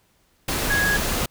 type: tone in noise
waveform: sine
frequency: 1661.2 Hz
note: G#6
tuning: in tune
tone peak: -19 dBFS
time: 0.7-0.97 s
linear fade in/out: 5 ms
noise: pink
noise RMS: -24 dBFS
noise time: 0.48-1.26 s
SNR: +2 dB
effects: pink hiss -63 dBFS RMS until 1.3 s